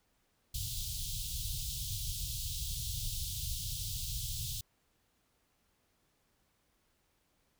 pink band-stop noise, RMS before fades -38 dBFS, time 0.54-4.61 s, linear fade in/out 5 ms, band 140 to 3200 Hz, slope 48 dB/octave, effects pink hiss -75 dBFS RMS until 7.59 s

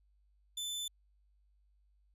sawtooth tone, 3520 Hz, A7, in tune, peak -34 dBFS, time 0.57-0.88 s, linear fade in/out 5 ms, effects added 50 Hz sine -67 dBFS peak until 2.14 s + resampled to 32000 Hz

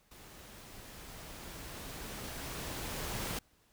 pink noise with level ramp, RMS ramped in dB -54 to -37 dBFS, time 0.11-3.39 s, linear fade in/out 5 ms, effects pink hiss -69 dBFS RMS until 3.72 s

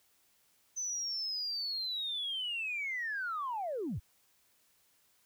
sine linear sweep, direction down, 6130 to 55.3 Hz, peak -33 dBFS, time 0.76-4 s, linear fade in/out 20 ms, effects tanh soft clip ceiling -29 dBFS + white hiss -70 dBFS RMS until 5.25 s

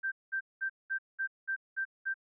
sine tone bursts, 1568 Hz, G6, in tune, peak -30 dBFS, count 8, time 0.03-2.142 s, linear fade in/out 20 ms, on 89 ms, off 200 ms, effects none

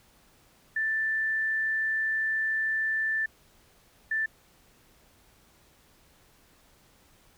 sine tone bursts at uneven times, 1767 Hz, A6, 7 cents sharp, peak -25 dBFS, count 2, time 0.76-3.26 / 4.11-4.26 s, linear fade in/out 5 ms, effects pink hiss -61 dBFS RMS until 7.37 s

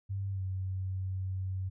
sine tone with pitch glide, 98 to 94.28 Hz, G2 to F#2, 0 to +33 cents, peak -32 dBFS, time 0.09-1.7 s, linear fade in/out 20 ms, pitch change -67 cents, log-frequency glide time 0.31-0.42 s, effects none

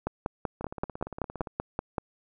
two click trains, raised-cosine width 1 ms, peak -14 / -23 dBFS, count 11 / 16, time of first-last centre 0.07-1.982 / 0.61-1.472 s, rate 5.23 / 17.4 Hz, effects none

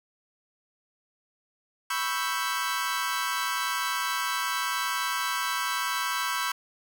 sawtooth chord, C# half-diminished seventh, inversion third, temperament equal, 987.8 / 1108.7 / 1318.5 / 1568 Hz, B5 / C#6 / E6 / G6, 0 / 0 / 0 / 0 cents, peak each -29 dBFS, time 1.9-6.52 s, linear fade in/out 5 ms, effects none

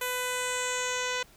10% pulse tone with low-pass filter sweep, 500 Hz, B4, 21 cents sharp, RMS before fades -31 dBFS, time 0.01-1.23 s, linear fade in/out 5 ms, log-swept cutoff 12000 to 5300 Hz, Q 2.9, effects pink hiss -57 dBFS RMS until 1.36 s

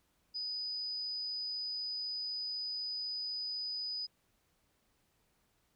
sine tone, 4978 Hz, D#8, in tune, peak -36 dBFS, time 0.34-4.07 s, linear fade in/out 20 ms, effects pink hiss -75 dBFS RMS until 5.75 s

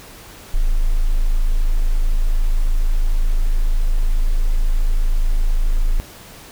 sine tone, 27.04 Hz, A0, 29 cents flat, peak -11 dBFS, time 0.54-6 s, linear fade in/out 0 ms, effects tanh soft clip ceiling -8 dBFS + pink hiss -40 dBFS RMS until 6.51 s

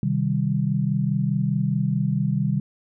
sine chord, C minor, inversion none, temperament equal, 130.81 / 155.56 / 196 Hz, C3 / Eb3 / G3, 0 / 0 / 0 cents, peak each -24 dBFS, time 0.03-2.6 s, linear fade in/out 2 ms, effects none

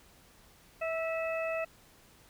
harmonic tone with a mistuned harmonic, 650 Hz, E5, 24 cents flat, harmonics 1 / 2 / 3 / 4, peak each -32 / -41 / -43 / -39 dBFS, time 0.81-1.65 s, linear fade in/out 10 ms, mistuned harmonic 2, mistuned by +23 cents, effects pink hiss -60 dBFS RMS until 2.29 s

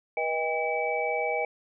sine tone cluster, 483.8 / 628 / 802 / 2293 Hz, B4 / D#5 / G5 / D7, -36 / +16 / +39 / -42 cents, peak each -31 dBFS, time 0.17-1.45 s, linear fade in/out 2 ms, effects none

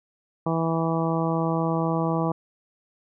harmonic tone, 163.9 Hz, E3, 10 cents flat, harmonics 1 / 2 / 3 / 4 / 5 / 6 / 7, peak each -25 / -28 / -30 / -31 / -32 / -33 / -33 dBFS, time 0.46-2.32 s, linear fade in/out 5 ms, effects none

